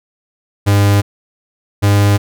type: tone pair in turn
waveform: 45% pulse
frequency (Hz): 101.2 / 101.62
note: G#2 / G#2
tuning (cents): -44 / -37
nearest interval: unison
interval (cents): 7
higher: second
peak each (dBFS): -8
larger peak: neither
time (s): 0.66-1.02 / 1.82-2.18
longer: neither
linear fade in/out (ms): 20
effects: none